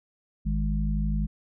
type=harmonic tone; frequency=52 Hz; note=G#1; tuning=3 cents sharp; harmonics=1 / 3 / 4; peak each=-25 / -30 / -31 dBFS; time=0.45-1.27 s; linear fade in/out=20 ms; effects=none